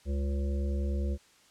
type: harmonic tone with a mistuned harmonic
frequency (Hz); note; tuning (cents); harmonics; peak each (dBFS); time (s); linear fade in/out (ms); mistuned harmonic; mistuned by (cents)
70.2; C#2; +22; 1 / 3 / 5 / 7 / 8; -28 / -38 / -42 / -45 / -46; 0.05-1.18; 50; 3; -45
effects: white hiss -61 dBFS RMS until 1.5 s + low-pass 8000 Hz 12 dB/octave